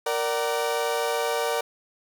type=chord; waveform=30% pulse; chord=Bb augmented; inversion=none; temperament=equal with one note detuned; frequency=466.2 / 587.3 / 755.5 Hz; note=Bb4 / D5 / F#5; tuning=0 / 0 / +36 cents; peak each=-24 / -26 / -28 dBFS; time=0.06-1.61 s; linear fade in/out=5 ms; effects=none